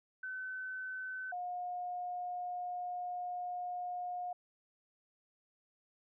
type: tone pair in turn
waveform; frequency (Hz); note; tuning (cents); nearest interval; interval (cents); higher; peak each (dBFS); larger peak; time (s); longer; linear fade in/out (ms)
sine; 1519 / 716.9; F#6 / F5; +45 / +45; octave + minor second; 1300; first; -39 / -37; second; 0.23-1.32 / 1.32-4.33; second; 5
effects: none